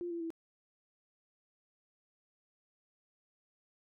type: tone with pitch steps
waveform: sine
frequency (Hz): 349.2 / 339.1 / 329.2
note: F4 / E4 / E4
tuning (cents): 0 / +49 / -2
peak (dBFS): -36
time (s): 0.01-0.304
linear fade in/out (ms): 0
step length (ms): 98
effects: none